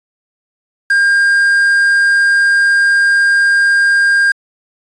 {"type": "tone with quantisation", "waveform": "triangle", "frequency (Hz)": 1606, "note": "G6", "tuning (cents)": 41, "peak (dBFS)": -6, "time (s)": [0.9, 4.32], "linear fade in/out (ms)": 5, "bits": 5, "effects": ["resampled to 22050 Hz"]}